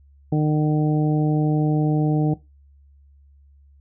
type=harmonic tone; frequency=152.1 Hz; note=D#3; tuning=39 cents flat; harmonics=1 / 2 / 3 / 4 / 5; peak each=-18 / -22 / -28 / -34 / -32 dBFS; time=0.32-2.34 s; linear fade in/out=5 ms; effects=noise-tail reverb RT60 0.2 s tail -17 dB re dry + added 70 Hz sine -49 dBFS peak until 3.8 s